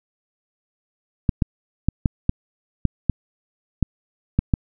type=clicks; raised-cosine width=5 ms; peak=-4 dBFS; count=10; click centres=1.292 / 1.422 / 1.886 / 2.058 / 2.294 / 2.853 / 3.097 / 3.827 / 4.39 / 4.538 s; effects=none